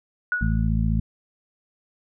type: tone with exponential decay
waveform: sine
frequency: 1462 Hz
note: F#6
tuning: 21 cents flat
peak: -18 dBFS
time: 0.32-0.68 s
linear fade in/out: 1 ms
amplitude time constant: 77 ms
type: harmonic tone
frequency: 55 Hz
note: A1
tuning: in tune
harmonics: 1 / 2 / 3 / 4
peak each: -22 / -25 / -26 / -27 dBFS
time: 0.41-1 s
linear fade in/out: 5 ms
effects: none